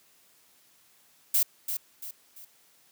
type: noise with echo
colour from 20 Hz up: violet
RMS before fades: -23 dBFS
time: 1.34-1.43 s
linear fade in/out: 5 ms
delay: 340 ms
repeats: 3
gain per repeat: -8 dB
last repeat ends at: 2.45 s
effects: white hiss -62 dBFS RMS until 2.91 s + high-pass 100 Hz 12 dB/octave